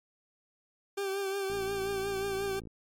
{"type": "tone with vibrato", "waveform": "40% pulse", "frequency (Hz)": 392, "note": "G4", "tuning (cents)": 0, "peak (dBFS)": -30, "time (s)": [0.97, 2.6], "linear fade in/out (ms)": 10, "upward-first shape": "triangle", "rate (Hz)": 5.6, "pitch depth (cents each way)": 44}
{"type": "click train", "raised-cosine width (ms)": 3, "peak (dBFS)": -33, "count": 67, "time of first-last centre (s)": [1.5, 2.672], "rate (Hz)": 56.3}
{"effects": ["MP3 64 kbps"]}